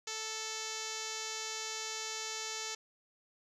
5% pulse tone with low-pass filter, 440 Hz, A4, in tune, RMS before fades -40 dBFS, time 0.07-2.75 s, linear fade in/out 5 ms, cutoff 6900 Hz, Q 4.1, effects none

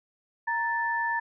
sine tone pair together, 932.3 / 1760 Hz, A#5 / A6, 0 / 0 cents, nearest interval major seventh, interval 1100 cents, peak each -28 / -28 dBFS, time 0.47-1.2 s, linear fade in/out 10 ms, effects none

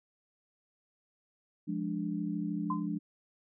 sine chord, D diminished, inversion first, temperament equal, 174.61 / 207.7 / 293.7 Hz, F3 / Ab3 / D4, 0 / 0 / 0 cents, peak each -36 dBFS, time 1.67-2.99 s, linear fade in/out 20 ms
sine tone with exponential decay, 1030 Hz, C6, 28 cents flat, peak -28 dBFS, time 2.7-2.87 s, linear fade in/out 5 ms, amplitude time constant 36 ms
effects none

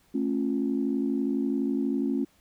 sine chord, A augmented, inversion none, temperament equal with one note detuned, 220 / 272.1 / 349.2 Hz, A3 / C#4 / E#4, 0 / -32 / 0 cents, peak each -29 / -26 / -32 dBFS, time 0.14-2.25 s, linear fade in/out 10 ms, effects tanh soft clip ceiling -15 dBFS + pink hiss -64 dBFS RMS until 2.4 s

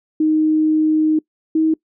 sine tone pair in turn, 311.1 / 317.3 Hz, D#4 / D#4, 0 / +34 cents, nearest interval unison, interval 34 cents, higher second, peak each -12 dBFS, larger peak neither, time 0.2-1.19 / 1.55-1.74 s, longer first, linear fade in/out 5 ms, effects noise-tail reverb RT60 0.1 s tail -23 dB re dry

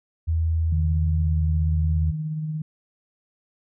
sine tone with pitch glide, 81.4 to 80.37 Hz, E2 to E2, -21 to -43 cents, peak -19 dBFS, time 0.27-2.12 s, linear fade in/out 20 ms, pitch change -22 cents, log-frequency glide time 1.24-1.37 s
sine tone with tremolo, 155.2 Hz, D#3, 4 cents flat, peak -24 dBFS, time 0.72-2.62 s, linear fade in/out 5 ms, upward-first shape sine, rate 17 Hz, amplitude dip 30%
effects none

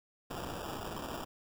violet noise with sample-and-hold, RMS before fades -41 dBFS, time 0.3-1.25 s, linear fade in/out 10 ms, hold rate 2100 Hz, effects none

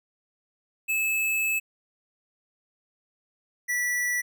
square tone pair in turn, 2605 / 1956.5 Hz, E7 / B6, -21 / -17 cents, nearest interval perfect fourth, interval 496 cents, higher first, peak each -24 / -25 dBFS, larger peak first, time 0.88-1.6 / 3.68-4.22 s, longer first, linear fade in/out 20 ms, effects none

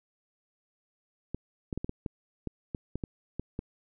clicks, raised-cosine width 3 ms, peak -20 dBFS, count 12, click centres 1.346 / 1.728 / 1.776 / 1.845 / 1.894 / 2.062 / 2.473 / 2.748 / 2.956 / 3.038 / 3.396 / 3.591 s, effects none

